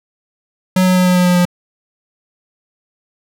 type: tone with pitch steps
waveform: square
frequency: 185 / 183.72 / 182.45 / 181.19 / 179.94 / 178.7 / 177.46 Hz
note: F#3 / F#3 / F#3 / F#3 / F#3 / F3 / F3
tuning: 0 / -12 / -24 / -36 / -48 / +40 / +28 cents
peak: -10 dBFS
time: 0.76-1.453 s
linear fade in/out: 5 ms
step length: 99 ms
effects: none